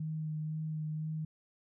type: tone with vibrato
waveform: sine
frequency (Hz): 155.56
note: D#3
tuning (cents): 0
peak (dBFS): -34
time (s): 0-1.25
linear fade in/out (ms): 5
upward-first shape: sine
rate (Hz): 2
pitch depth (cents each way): 16
effects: none